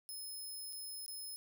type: tone with dropouts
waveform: 5% pulse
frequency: 5170 Hz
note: E8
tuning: 34 cents flat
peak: -38 dBFS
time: 0.09-1.36 s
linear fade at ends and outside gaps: 0 ms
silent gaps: 0.726-0.73 / 1.062-1.08 s
effects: 13-bit